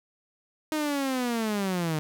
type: linear sweep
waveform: sawtooth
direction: down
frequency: 312.6 to 150.6 Hz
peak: -22 dBFS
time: 0.72-1.99 s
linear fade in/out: 0 ms
effects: none